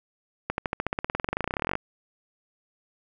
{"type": "accelerating click train", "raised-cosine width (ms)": 0.5, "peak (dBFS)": -11, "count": 30, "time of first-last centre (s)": [0.5, 1.754], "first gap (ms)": 81, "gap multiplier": 0.95, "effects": []}